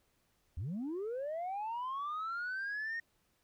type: linear sweep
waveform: sine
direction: up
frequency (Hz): 69.3 to 1864.7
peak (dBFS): -34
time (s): 0.57-3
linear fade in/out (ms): 5
effects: tanh soft clip ceiling -34 dBFS + pink hiss -75 dBFS RMS until 3.43 s